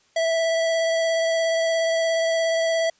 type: tone with vibrato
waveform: square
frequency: 657 Hz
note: E5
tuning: 6 cents flat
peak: -20 dBFS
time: 0.16-2.9 s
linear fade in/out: 5 ms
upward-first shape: sine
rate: 17 Hz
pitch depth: 11 cents each way
effects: white hiss -61 dBFS RMS until 2.99 s + resampled to 16000 Hz